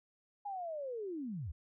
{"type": "linear sweep", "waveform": "sine", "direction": "down", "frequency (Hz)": [830, 62.2], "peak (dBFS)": -38, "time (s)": [0.45, 1.52], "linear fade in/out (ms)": 10, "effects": []}